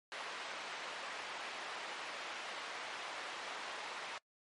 pink band-pass noise, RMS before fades -45 dBFS, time 0.12-4.18 s, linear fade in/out 0 ms, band 730 to 3400 Hz, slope 12 dB/octave, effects noise-tail reverb RT60 0.1 s tail -24 dB re dry + MP3 48 kbps

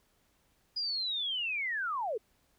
sine linear sweep, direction down, 4951 to 391.8 Hz, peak -31 dBFS, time 0.76-2.18 s, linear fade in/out 10 ms, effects pink hiss -71 dBFS RMS until 2.58 s

